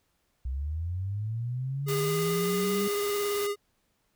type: linear sweep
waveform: sine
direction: up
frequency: 61.7 to 200.8 Hz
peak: -29 dBFS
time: 0.45-2.88 s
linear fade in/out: 5 ms
type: tone with vibrato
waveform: square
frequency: 408.5 Hz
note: G#4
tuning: 29 cents flat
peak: -28 dBFS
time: 1.86-3.56 s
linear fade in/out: 50 ms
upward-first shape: triangle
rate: 18 Hz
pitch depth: 24 cents each way
type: noise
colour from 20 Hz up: white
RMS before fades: -38 dBFS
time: 1.88-3.47 s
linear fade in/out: 5 ms
effects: pink hiss -73 dBFS RMS until 4.15 s